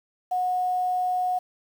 sine tone with quantisation, 730 Hz, F#5, 24 cents flat, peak -22 dBFS, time 0.31-1.39 s, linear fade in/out 10 ms, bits 8, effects none

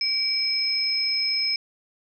sine tone pair together, 2301 / 5166 Hz, D7 / E8, -36 / -36 cents, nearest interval octave + major second, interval 1400 cents, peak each -29 / -22 dBFS, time 0.01-1.56 s, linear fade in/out 2 ms, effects none

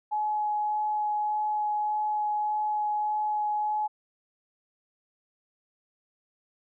sine tone with vibrato, 845 Hz, G#5, 30 cents sharp, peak -25 dBFS, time 0.11-3.88 s, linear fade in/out 20 ms, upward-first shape sine, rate 1.7 Hz, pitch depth 8 cents each way, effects none

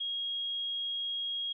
sine tone, 3278 Hz, G#7, 23 cents flat, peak -32 dBFS, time 0-1.53 s, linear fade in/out 10 ms, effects none

